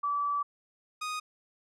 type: tone pair in turn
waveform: sine / sawtooth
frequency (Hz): 1154 / 1242.6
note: D6 / D#6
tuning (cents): -31 / -3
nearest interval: minor second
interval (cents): 128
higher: second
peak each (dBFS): -27 / -29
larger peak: first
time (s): 0.03-0.43 / 1.01-1.2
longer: first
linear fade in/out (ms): 10
effects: low-pass 9000 Hz 12 dB/octave